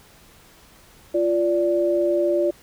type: tone pair together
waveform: sine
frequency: 347 / 583.6 Hz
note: F4 / D5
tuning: -11 / -11 cents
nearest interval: major sixth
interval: 900 cents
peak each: -20 dBFS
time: 1.14-2.51 s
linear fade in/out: 10 ms
effects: pink hiss -51 dBFS RMS until 2.62 s